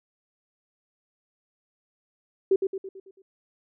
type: tone with echo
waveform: sine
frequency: 384.9 Hz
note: G4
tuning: 32 cents flat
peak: -16 dBFS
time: 2.51-2.56 s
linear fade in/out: 5 ms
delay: 110 ms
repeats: 6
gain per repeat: -6 dB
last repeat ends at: 3.22 s
effects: none